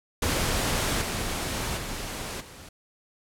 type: noise with level steps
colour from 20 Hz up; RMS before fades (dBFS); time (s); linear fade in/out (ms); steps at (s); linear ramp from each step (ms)
pink; -26 / -30 / -34 / -45; 0.22-2.69; 5; 1.01 / 1.77 / 2.4; 10
effects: low-pass 12000 Hz 12 dB/octave